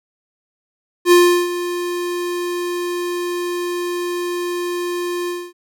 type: tone with ADSR envelope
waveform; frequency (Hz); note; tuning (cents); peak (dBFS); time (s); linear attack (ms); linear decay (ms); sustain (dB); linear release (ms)
square; 351.9; F4; +13; -7; 1.05-5.53; 66; 360; -14; 250
effects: none